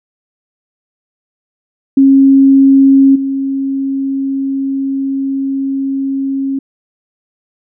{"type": "tone with level steps", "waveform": "sine", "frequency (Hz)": 271.6, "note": "C#4", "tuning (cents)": -35, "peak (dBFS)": [-3, -13], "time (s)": [1.97, 6.59], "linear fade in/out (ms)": 5, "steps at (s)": 3.15, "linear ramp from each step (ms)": 10, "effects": []}